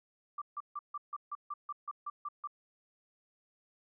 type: tone bursts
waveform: sine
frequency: 1174.7 Hz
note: D6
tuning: in tune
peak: -36 dBFS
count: 12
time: 0.38-2.474 s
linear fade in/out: 5 ms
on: 37 ms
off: 150 ms
effects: none